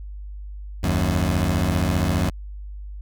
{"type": "beating tone pair", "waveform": "20% pulse", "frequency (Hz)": [78.4, 93.4], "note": ["D#2", "F#2"], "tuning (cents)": [14, 17], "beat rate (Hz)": 15, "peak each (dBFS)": -17, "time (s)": [0.83, 2.3], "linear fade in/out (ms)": 10, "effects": ["added 50 Hz sine -32 dBFS peak until 3.01 s"]}